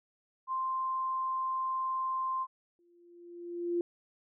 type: tone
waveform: sine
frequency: 1046.5 Hz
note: C6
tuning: in tune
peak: -30 dBFS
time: 0.47-2.47 s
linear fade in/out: 50 ms
type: tone with exponential growth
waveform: sine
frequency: 346.5 Hz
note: F4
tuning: 14 cents flat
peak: -26 dBFS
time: 2.79-3.81 s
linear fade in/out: 1 ms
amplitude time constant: 220 ms
effects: none